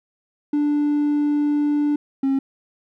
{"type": "tone pair in turn", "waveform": "triangle", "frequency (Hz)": [293.7, 270.7], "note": ["D4", "C#4"], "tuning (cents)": [0, -41], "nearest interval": "minor second", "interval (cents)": 141, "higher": "first", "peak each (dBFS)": -14, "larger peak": "neither", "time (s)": [[0.53, 1.96], [2.23, 2.39]], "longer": "first", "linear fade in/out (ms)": 5, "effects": ["tanh soft clip ceiling -11 dBFS"]}